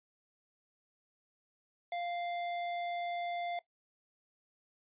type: tone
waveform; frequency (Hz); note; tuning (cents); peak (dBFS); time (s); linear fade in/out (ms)
square; 697; F5; -4; -36; 1.92-3.59; 2
effects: noise-tail reverb RT60 0.1 s tail -17 dB re dry + resampled to 8000 Hz